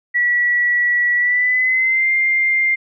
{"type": "tone with pitch glide", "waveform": "sine", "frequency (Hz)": [1940, 2103], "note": ["B6", "C7"], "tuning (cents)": [-31, 8], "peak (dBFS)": -13, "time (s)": [0.14, 2.76], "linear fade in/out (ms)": 20, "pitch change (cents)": 139, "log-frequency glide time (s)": [1.15, 2.1], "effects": []}